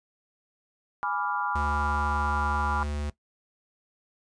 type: chord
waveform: sine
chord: G# diminished seventh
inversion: none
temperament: equal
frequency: 830.6 / 987.8 / 1174.7 / 1396.9 Hz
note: G#5 / B5 / D6 / F6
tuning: 0 / 0 / 0 / 0 cents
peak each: -32 dBFS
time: 1.03-2.83 s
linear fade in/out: 0 ms
type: tone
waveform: square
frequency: 73.42 Hz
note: D2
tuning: in tune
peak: -30 dBFS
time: 1.55-3.1 s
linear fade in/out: 5 ms
effects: noise-tail reverb RT60 0.1 s tail -17 dB re dry + resampled to 22050 Hz